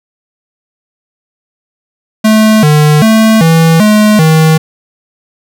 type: tone with pitch steps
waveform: square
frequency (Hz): 217.2 / 150.6 / 220.7 / 163.5 / 212.2 / 158.6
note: A3 / D3 / A3 / E3 / G#3 / D#3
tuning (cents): -22 / +44 / +5 / -14 / +38 / +33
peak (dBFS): -4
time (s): 2.24-4.58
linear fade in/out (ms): 10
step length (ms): 390
effects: none